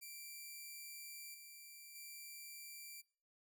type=tone with level steps; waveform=5% pulse; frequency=2350 Hz; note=D7; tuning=1 cent sharp; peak=-40 / -45 / -41 dBFS; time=0.01-3.02 s; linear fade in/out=20 ms; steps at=1.34 / 1.95 s; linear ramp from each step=5 ms; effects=noise-tail reverb RT60 0.5 s tail -24 dB re dry